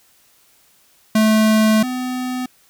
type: tone pair in turn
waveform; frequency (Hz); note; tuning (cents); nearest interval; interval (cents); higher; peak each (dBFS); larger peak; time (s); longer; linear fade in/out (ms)
square; 217.4 / 252.8; A3 / B3; -21 / +41; minor third; 262; second; -12 / -22; first; 1.15-1.83 / 1.83-2.46; first; 5
effects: white hiss -55 dBFS RMS until 2.69 s